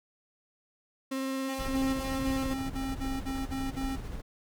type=tone with vibrato; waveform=35% pulse; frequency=266.4 Hz; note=C4; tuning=31 cents sharp; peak=-29 dBFS; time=1.11-2.54 s; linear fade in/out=10 ms; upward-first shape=sine; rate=18 Hz; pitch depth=10 cents each way
type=tone bursts; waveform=square; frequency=267.2 Hz; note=C4; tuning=36 cents sharp; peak=-33 dBFS; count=10; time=1.48-3.967 s; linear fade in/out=20 ms; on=210 ms; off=43 ms
type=noise with tremolo; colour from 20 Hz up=brown; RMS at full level=-36 dBFS; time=1.58-4.22 s; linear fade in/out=20 ms; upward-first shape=square; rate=13 Hz; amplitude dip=30%
effects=none